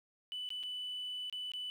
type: tone with dropouts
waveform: sine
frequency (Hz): 2987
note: F#7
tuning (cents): +16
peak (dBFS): -37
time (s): 0.32-1.7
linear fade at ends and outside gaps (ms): 0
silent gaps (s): 0.49-0.504 / 0.63-0.635 / 1.298-1.326 / 1.518-1.536
effects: tanh soft clip ceiling -34 dBFS + 11-bit